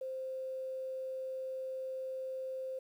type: tone with quantisation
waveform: sine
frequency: 523 Hz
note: C5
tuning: 1 cent flat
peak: -37 dBFS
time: 0.01-2.79 s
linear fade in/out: 5 ms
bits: 11
effects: none